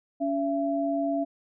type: tone pair together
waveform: sine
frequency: 282.7 / 672.4 Hz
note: C#4 / E5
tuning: +34 / +34 cents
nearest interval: octave + minor third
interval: 1500 cents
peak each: -27 dBFS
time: 0.2-1.25 s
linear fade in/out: 20 ms
effects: none